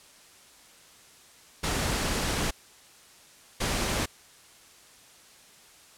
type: noise bursts at uneven times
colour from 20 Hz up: pink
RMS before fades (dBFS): -28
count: 2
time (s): 1.63-2.51 / 3.6-4.06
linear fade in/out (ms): 10
effects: white hiss -54 dBFS RMS until 5.97 s + low-pass 10000 Hz 12 dB/octave